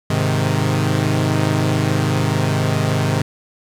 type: chord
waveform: sawtooth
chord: Ab major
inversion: none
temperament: equal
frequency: 103.83 / 130.81 / 155.56 Hz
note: Ab2 / C3 / Eb3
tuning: 0 / 0 / 0 cents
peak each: -16 dBFS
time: 0.1-3.22 s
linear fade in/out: 5 ms
effects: low-pass 10000 Hz 12 dB/octave + 8-bit